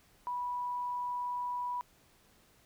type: tone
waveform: sine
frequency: 981 Hz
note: B5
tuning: 12 cents flat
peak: -33 dBFS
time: 0.27-1.81 s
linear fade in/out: 0 ms
effects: pink hiss -65 dBFS RMS until 2.65 s